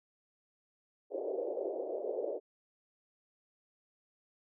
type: band-pass noise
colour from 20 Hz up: white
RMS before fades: -37 dBFS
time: 1.1-2.4 s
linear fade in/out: 50 ms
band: 360 to 600 Hz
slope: 48 dB/octave
effects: none